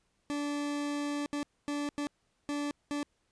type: tone bursts at uneven times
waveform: 40% pulse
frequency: 290.2 Hz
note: D4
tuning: 21 cents flat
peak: -31 dBFS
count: 6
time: 0.3-1.26 / 1.33-1.43 / 1.68-1.89 / 1.98-2.07 / 2.49-2.71 / 2.91-3.03 s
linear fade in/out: 0 ms
effects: pink hiss -75 dBFS RMS until 3.31 s + resampled to 22050 Hz